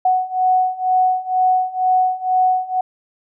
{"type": "beating tone pair", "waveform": "sine", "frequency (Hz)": [740, 742.1], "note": ["F#5", "F#5"], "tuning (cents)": [0, 5], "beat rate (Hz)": 2.1, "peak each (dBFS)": [-18, -16], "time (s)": [0.05, 2.81], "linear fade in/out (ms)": 5, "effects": []}